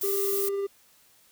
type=noise; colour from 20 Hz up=violet; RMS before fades=-30 dBFS; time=0.01-0.49 s; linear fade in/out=5 ms
type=tone with tremolo; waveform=triangle; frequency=397.4 Hz; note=G4; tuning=24 cents sharp; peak=-23 dBFS; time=0.03-0.67 s; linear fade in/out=10 ms; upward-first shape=triangle; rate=20 Hz; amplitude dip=30%
effects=white hiss -60 dBFS RMS until 1.31 s